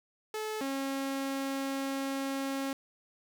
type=tone pair in turn; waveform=sawtooth; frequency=432 / 272.1 Hz; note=A4 / C#4; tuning=-32 / -32 cents; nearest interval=minor sixth; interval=800 cents; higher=first; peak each=-30 / -28 dBFS; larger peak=second; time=0.34-0.61 / 0.61-2.73 s; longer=second; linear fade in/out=2 ms; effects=none